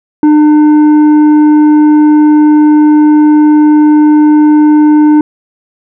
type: tone with tanh clipping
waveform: sine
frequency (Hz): 301.6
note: D4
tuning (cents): +46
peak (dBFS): -3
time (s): 0.23-5.21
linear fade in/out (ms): 2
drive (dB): 7
effects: none